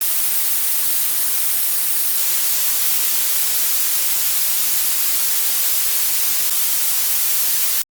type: noise with dropouts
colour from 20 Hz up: blue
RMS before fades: -17 dBFS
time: 0.01-7.82 s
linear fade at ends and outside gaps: 2 ms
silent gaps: 6.499-6.506 s
effects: Opus 32 kbps